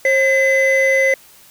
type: tone pair together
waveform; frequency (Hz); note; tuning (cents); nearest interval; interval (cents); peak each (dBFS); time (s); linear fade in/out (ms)
triangle; 535.8 / 2028; C5 / B6; +41 / +45; octave + major seventh; 2304; -12; 0.05-1.14; 2
effects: tanh soft clip ceiling -3 dBFS + white hiss -46 dBFS RMS until 1.5 s